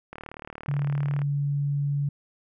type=click train; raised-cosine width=0.5 ms; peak=-23 dBFS; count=42; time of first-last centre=0.13-1.218 s; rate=37.7 Hz
type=tone; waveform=sine; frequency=142.7 Hz; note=D3; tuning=49 cents flat; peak=-23 dBFS; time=0.68-2.09 s; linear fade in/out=5 ms
effects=none